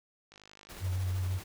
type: click train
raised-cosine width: 0.2 ms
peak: -35 dBFS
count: 26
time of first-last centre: 0.32-0.806 s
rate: 51.4 Hz
type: noise with tremolo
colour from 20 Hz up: pink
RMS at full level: -46 dBFS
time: 0.69-1.44 s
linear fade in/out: 10 ms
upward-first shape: square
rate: 13 Hz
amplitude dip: 25%
type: tone with vibrato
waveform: sine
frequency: 92.5 Hz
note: F#2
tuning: in tune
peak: -29 dBFS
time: 0.8-1.41 s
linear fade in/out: 50 ms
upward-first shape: triangle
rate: 6.1 Hz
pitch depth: 33 cents each way
effects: none